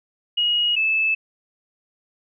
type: tone pair in turn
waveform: sine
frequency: 2889 / 2619 Hz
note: F#7 / E7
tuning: -42 / -12 cents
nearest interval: major second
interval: 170 cents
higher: first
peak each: -17 / -17 dBFS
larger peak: neither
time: 0.37-0.76 / 0.76-1.15 s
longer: neither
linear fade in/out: 10 ms
effects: none